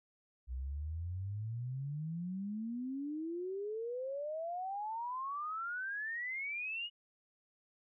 sine exponential sweep, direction up, 60.7 to 2923 Hz, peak -37 dBFS, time 0.47-6.9 s, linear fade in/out 50 ms, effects none

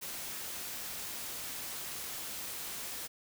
white noise, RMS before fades -41 dBFS, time 0.01-3.08 s, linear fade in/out 20 ms, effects none

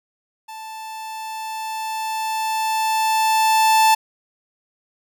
45% pulse tone with level ramp, 880 Hz, A5, in tune, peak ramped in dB -33 to -11 dBFS, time 0.48-3.95 s, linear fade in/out 10 ms, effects none

